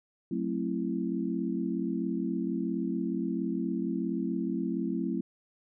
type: chord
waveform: sine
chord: F# half-diminished seventh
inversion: none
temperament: just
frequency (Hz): 185 / 222 / 266.4 / 333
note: F#3 / A3 / C4 / E4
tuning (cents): 0 / +16 / +31 / +18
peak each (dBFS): -34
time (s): 0.31-5.21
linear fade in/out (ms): 5
effects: none